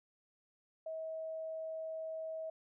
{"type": "tone", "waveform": "sine", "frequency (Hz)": 641, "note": "E5", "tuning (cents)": -49, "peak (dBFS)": -39, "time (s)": [0.86, 2.5], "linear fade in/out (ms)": 5, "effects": []}